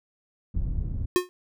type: low-pass noise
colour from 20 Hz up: pink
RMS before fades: -28 dBFS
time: 0.54-1.06 s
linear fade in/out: 10 ms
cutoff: 110 Hz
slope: 12 dB/octave
type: tone with exponential decay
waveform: square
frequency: 360 Hz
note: F#4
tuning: 47 cents flat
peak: -15 dBFS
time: 1.16-1.29 s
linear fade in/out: 0 ms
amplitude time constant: 28 ms
effects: none